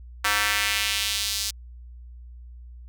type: tone with high-pass filter sweep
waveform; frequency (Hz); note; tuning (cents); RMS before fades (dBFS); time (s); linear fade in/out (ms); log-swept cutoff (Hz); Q
square; 103.83; G#2; 0; -25; 0.24-1.51; 10; 1400 to 5000; 1.5
effects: added 60 Hz sine -40 dBFS peak until 2.88 s